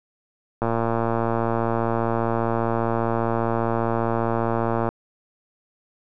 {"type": "click train", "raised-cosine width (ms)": 1, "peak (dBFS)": -9, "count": 492, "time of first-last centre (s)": [0.62, 4.89], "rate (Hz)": 115, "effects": []}